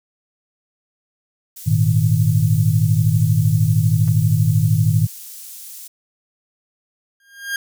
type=high-pass noise; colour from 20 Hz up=pink; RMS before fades=-36 dBFS; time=1.56-5.88 s; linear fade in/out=10 ms; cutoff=8200 Hz; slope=12 dB/octave
type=chord; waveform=sine; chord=Ab suspended second; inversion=none; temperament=equal; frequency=103.83 / 116.54 / 155.56 Hz; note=Ab2 / Bb2 / Eb3; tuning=0 / 0 / 0 cents; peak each=-17 dBFS; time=1.66-5.07 s; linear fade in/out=20 ms
type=clicks; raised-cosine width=0.5 ms; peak=-27 dBFS; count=2; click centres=4.078 / 4.084 s
type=tone with exponential growth; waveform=40% pulse; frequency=1613 Hz; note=G6; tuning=49 cents sharp; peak=-17 dBFS; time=7.2-7.56 s; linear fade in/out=2 ms; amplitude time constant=77 ms
effects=none